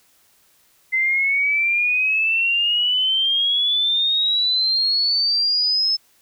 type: exponential sweep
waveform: sine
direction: up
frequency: 2055 to 5250 Hz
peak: -16 dBFS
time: 0.92-5.97 s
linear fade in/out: 20 ms
effects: white hiss -58 dBFS RMS until 6.21 s